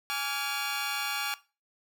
15% pulse chord, D diminished, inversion second, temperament equal with one note detuned, 830.6 / 1148.5 / 1396.9 Hz, Ab5 / D6 / F6, 0 / -39 / 0 cents, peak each -28 dBFS, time 0.1-1.34 s, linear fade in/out 0 ms, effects noise-tail reverb RT60 0.3 s tail -18 dB re dry

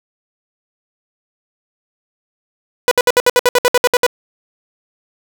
sawtooth tone bursts, 493 Hz, B4, 3 cents flat, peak -4 dBFS, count 13, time 2.88-4.065 s, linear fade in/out 0 ms, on 33 ms, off 63 ms, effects none

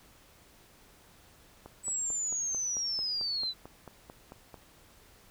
click train, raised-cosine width 1 ms, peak -31 dBFS, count 14, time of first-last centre 1.66-4.542 s, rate 4.51 Hz
sine linear sweep, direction down, 7940 to 3928 Hz, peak -30 dBFS, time 1.83-3.54 s, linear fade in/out 50 ms
effects pink hiss -59 dBFS RMS until 5.3 s

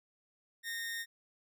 sawtooth tone with amplitude modulation, 1843 Hz, A#6, 20 cents flat, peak -32 dBFS, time 0.63-1.06 s, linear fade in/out 50 ms, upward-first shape sine, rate 201 Hz, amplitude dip 35%, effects none

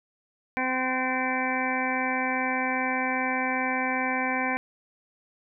harmonic tone, 257.5 Hz, C4, 28 cents flat, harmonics 1 / 2 / 3 / 4 / 6 / 7 / 8 / 9, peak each -31 / -35 / -31 / -33 / -34 / -34 / -36 / -31 dBFS, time 0.57-4.57 s, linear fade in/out 0 ms, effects none

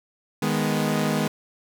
sawtooth chord, G# minor, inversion second, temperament equal, 155.56 / 207.7 / 246.9 Hz, D#3 / G#3 / B3, 0 / 0 / 0 cents, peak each -22 / -21 / -23 dBFS, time 0.42-1.28 s, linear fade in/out 5 ms, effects none

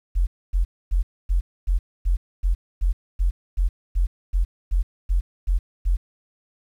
sine tone bursts, 43.93 Hz, F1, 11 cents sharp, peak -16 dBFS, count 16, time 0.15-5.97 s, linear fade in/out 20 ms, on 120 ms, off 260 ms, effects 9-bit

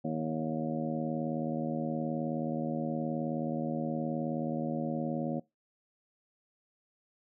harmonic tone with a mistuned harmonic, 79 Hz, D#2, 27 cents sharp, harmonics 2 / 3 / 4 / 5 / 6 / 7 / 8 / 9, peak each -37 / -34 / -39 / -47 / -48 / -38 / -50 / -43 dBFS, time 0.04-5.4 s, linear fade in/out 10 ms, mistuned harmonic 6, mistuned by -34 cents, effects noise-tail reverb RT60 0.2 s tail -21 dB re dry

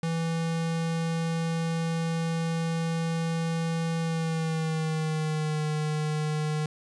square tone with pitch glide, 164.81 to 152.89 Hz, E3 to D#3, 0 to -30 cents, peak -27 dBFS, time 0.03-6.66 s, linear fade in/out 2 ms, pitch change -130 cents, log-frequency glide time 3.99-5.63 s, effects resampled to 22050 Hz + 9-bit

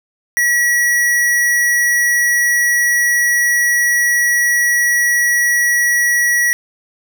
square tone, 1927 Hz, B6, 43 cents flat, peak -12 dBFS, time 0.37-6.53 s, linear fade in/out 0 ms, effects none

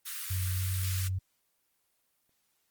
white high-pass noise, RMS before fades -38 dBFS, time 0.05-1.09 s, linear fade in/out 20 ms, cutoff 1200 Hz, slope 48 dB/octave
sine tone with pitch glide, 92.5 to 93.79 Hz, F#2 to F#2, 0 to +24 cents, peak -29 dBFS, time 0.3-1.19 s, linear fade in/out 10 ms, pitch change +24 cents, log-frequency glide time 0.51-0.71 s
effects white hiss -75 dBFS RMS until 2.7 s + Opus 24 kbps

